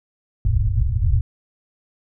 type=low-pass noise; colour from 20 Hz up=white; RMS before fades=-18 dBFS; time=0.45-1.21 s; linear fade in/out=2 ms; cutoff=120 Hz; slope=96 dB/octave; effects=none